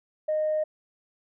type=tone; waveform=sine; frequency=617 Hz; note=D#5; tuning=15 cents flat; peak=-22 dBFS; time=0.28-0.64 s; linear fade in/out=10 ms; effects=tanh soft clip ceiling -19 dBFS